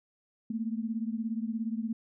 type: beating tone pair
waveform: sine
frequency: 220 / 237 Hz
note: A3 / A#3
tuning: 0 / +29 cents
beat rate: 17 Hz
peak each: -32 / -35 dBFS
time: 0.5-1.93 s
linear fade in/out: 5 ms
effects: none